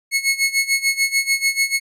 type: tone with tremolo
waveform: sawtooth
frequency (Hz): 2186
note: C#7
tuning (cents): -25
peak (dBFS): -10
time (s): 0.11-1.8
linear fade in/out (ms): 50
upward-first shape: sine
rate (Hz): 6.8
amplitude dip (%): 85
effects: resampled to 32000 Hz